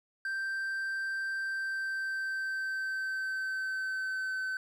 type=tone with pitch glide; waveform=triangle; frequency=1568 to 1527.8 Hz; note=G6 to G6; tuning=0 to -45 cents; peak=-30 dBFS; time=0.25-4.57 s; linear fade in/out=2 ms; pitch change=-45 cents; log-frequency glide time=1.39-4.42 s; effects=none